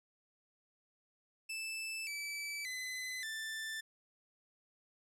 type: tone with pitch steps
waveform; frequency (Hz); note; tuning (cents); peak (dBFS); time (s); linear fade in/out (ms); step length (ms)
sawtooth; 2637 / 2309 / 2022 / 1770.2; E7 / D7 / B6 / A6; 0 / -30 / +40 / +10; -36; 1.49-3.81; 10; 580
effects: low-pass 12000 Hz 12 dB/octave